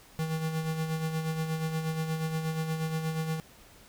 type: tone with tremolo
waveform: square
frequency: 159.6 Hz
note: D#3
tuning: 44 cents sharp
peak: -28 dBFS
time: 0.19-3.4 s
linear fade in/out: 0 ms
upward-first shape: sine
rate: 8.4 Hz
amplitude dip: 50%
effects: pink hiss -55 dBFS RMS until 3.88 s